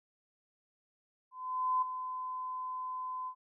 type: tone with ADSR envelope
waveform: sine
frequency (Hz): 1020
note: C6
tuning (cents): -44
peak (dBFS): -26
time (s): 1.31-3.35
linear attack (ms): 510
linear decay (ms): 9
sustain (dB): -10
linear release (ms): 77
effects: none